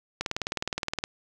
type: click train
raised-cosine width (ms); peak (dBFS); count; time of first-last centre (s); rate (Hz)
0.2; -11; 17; 0.21-1.039; 19.3
effects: none